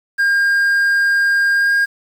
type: tone with pitch glide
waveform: triangle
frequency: 1610 to 1620.3 Hz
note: G6 to G#6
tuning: +46 to -43 cents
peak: -10 dBFS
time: 0.18-1.86 s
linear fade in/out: 20 ms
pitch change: +11 cents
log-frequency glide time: 1.54-1.74 s
effects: 7-bit